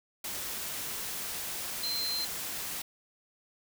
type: tone in noise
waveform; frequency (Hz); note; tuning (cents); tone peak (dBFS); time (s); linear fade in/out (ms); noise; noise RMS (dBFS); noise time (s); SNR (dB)
sine; 4125; C8; -25; -31; 1.83-2.25; 5; white; -37; 0.24-2.82; +3
effects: none